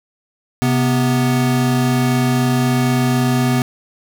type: tone pair together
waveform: square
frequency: 130.79 / 246.9 Hz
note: C3 / B3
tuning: 0 / 0 cents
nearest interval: major seventh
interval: 1100 cents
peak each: -17 dBFS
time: 0.62-3.62 s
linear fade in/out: 0 ms
effects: none